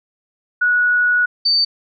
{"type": "tone pair in turn", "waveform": "sine", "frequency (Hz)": [1464, 4581], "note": ["F#6", "D8"], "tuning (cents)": [-19, -44], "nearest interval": "octave + minor sixth", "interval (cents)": 1975, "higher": "second", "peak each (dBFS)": -12, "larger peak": "neither", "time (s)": [[0.61, 1.26], [1.45, 1.65]], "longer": "first", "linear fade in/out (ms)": 10, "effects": []}